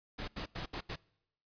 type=noise bursts at uneven times; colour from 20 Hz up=pink; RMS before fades=-40 dBFS; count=5; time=0.18-0.28 / 0.36-0.46 / 0.55-0.66 / 0.73-0.81 / 0.89-0.96 s; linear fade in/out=10 ms; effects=noise-tail reverb RT60 0.8 s tail -24 dB re dry + resampled to 11025 Hz